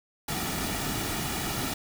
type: noise with comb filter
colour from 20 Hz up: pink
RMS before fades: -31 dBFS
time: 0.28-1.74 s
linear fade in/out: 5 ms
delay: 1.9 ms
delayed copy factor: -0.55
effects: none